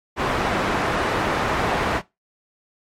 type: low-pass noise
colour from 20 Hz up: white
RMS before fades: -22 dBFS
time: 0.16-2.02 s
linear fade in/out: 50 ms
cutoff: 1300 Hz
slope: 12 dB/octave
effects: noise-tail reverb RT60 0.2 s tail -19 dB re dry + MP3 64 kbps